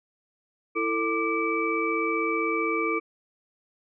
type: tone cluster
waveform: sine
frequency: 331.6 / 447.2 / 1181 / 2304 Hz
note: E4 / A4 / D6 / D7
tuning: +10 / +28 / +9 / -34 cents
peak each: -29 dBFS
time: 0.75-3 s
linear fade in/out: 20 ms
effects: none